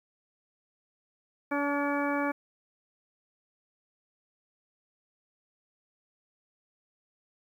harmonic tone with a mistuned harmonic, 285.6 Hz, D4, 48 cents flat, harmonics 1 / 2 / 3 / 4 / 5 / 6 / 8, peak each -30 / -33 / -35 / -36 / -37 / -38 / -39 dBFS, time 1.51-2.32 s, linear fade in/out 10 ms, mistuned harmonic 3, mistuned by +15 cents, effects 10-bit

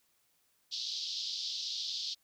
white band-pass noise, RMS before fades -38 dBFS, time 0.71-2.15 s, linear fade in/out 20 ms, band 3400 to 5200 Hz, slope 48 dB/octave, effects white hiss -73 dBFS RMS until 2.23 s

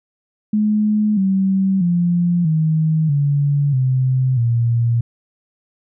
sine tone with pitch steps, 211.9 / 192.08 / 174.12 / 157.83 / 143.07 / 129.69 / 117.56 Hz, G#3 / G3 / F3 / D#3 / D3 / C3 / A#2, +35 / -35 / -5 / +25 / -45 / -15 / +15 cents, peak -13 dBFS, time 0.53-5.01 s, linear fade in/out 5 ms, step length 640 ms, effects none

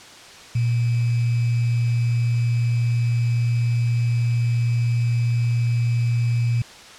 sine tone with sample-and-hold, 118.5 Hz, A#2, 29 cents sharp, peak -17 dBFS, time 0.55-6.62 s, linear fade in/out 5 ms, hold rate 2450 Hz, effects white hiss -42 dBFS RMS until 6.98 s + low-pass 6000 Hz 12 dB/octave

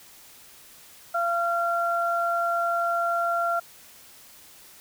sine tone pair together, 684.5 / 1375 Hz, F5 / F6, -35 / -27 cents, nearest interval octave, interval 1208 cents, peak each -25 dBFS, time 1.14-3.6 s, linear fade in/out 10 ms, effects white hiss -50 dBFS RMS until 4.8 s

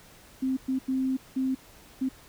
sine tone bursts at uneven times, 262.2 Hz, C4, 4 cents sharp, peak -24 dBFS, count 5, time 0.42-0.57 / 0.68-0.79 / 0.88-1.17 / 1.36-1.55 / 2.01-2.09 s, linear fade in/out 10 ms, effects pink hiss -53 dBFS RMS until 2.28 s

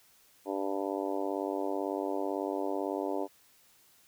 harmonic tone, 98 Hz, G2, in tune, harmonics 3 / 4 / 5 / 6 / 7 / 8 / 9 / 10, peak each -36 / -36 / -39 / -38 / -40 / -46 / -41 / -48 dBFS, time 0.45-3.28 s, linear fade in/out 50 ms, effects white hiss -63 dBFS RMS until 4.07 s

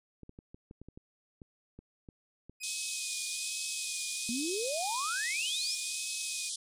clicks, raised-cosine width 3 ms, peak -35 dBFS, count 12, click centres 0.233 / 0.294 / 0.389 / 0.545 / 0.711 / 0.816 / 0.886 / 0.975 / 1.418 / 1.79 / 2.088 / 2.496 s
sawtooth tone with vibrato, 2500 Hz, D#7, 8 cents sharp, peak -38 dBFS, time 2.6-6.5 s, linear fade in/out 20 ms, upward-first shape sine, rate 1.2 Hz, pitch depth 32 cents each way
white band-pass noise, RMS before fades -38 dBFS, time 2.63-6.56 s, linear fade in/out 5 ms, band 3200 to 10000 Hz, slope 96 dB/octave
sine exponential sweep, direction up, 224.2 to 5588 Hz, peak -33 dBFS, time 4.29-5.75 s, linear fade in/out 0 ms
effects none

